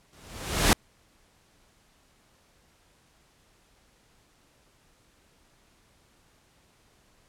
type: noise with exponential growth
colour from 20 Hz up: pink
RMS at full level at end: -17 dBFS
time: 0.13-0.73 s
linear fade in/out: 0 ms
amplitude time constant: 130 ms
effects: pink hiss -63 dBFS RMS until 7.28 s + low-pass 11000 Hz 12 dB/octave